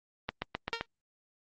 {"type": "click train", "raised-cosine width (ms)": 0.3, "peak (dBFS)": -15, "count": 5, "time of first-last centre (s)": [0.29, 0.81], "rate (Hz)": 7.69}
{"type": "tone with exponential decay", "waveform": "5% pulse", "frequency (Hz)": 461.3, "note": "A#4", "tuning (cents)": -18, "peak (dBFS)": -16, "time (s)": [0.73, 0.86], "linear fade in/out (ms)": 0, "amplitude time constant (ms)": 28}
{"effects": ["low-pass 4000 Hz 12 dB/octave", "Opus 24 kbps"]}